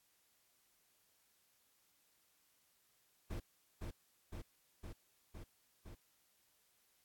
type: noise with echo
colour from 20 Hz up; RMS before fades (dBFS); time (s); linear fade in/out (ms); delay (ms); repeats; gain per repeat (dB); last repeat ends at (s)
brown; -42; 3.3-3.4; 10; 510; 5; -2; 5.95
effects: white hiss -75 dBFS RMS until 7.04 s + AAC 64 kbps